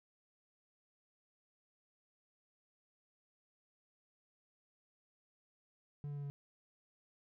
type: tone with pitch steps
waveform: triangle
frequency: 145.3 / 144.13 / 142.97 / 141.82 Hz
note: D3 / D3 / D3 / C#3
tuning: -18 / -32 / -46 / +40 cents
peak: -38 dBFS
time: 6.04-6.3 s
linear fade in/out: 0 ms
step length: 65 ms
effects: none